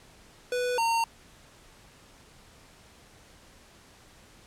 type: tone pair in turn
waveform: square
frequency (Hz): 493.9 / 916.9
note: B4 / A#5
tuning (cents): 0 / -29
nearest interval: major seventh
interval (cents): 1071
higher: second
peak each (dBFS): -27 / -24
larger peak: second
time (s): 0.52-0.78 / 0.78-1.04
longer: neither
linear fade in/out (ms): 2
effects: pink hiss -55 dBFS RMS until 4.46 s + low-pass 10000 Hz 12 dB/octave